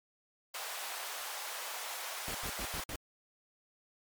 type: high-pass noise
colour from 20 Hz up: pink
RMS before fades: -41 dBFS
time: 0.54-2.84 s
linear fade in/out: 5 ms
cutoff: 620 Hz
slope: 24 dB/octave
type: noise bursts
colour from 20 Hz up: pink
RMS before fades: -40 dBFS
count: 5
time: 2.28-2.958 s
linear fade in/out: 0 ms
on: 66 ms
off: 87 ms
effects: MP3 96 kbps